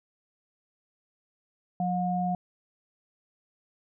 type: tone pair together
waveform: sine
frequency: 180.43 / 719 Hz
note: F#3 / F#5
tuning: -43 / -50 cents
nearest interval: 2 octaves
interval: 2393 cents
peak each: -28 dBFS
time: 1.8-2.35 s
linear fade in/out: 2 ms
effects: none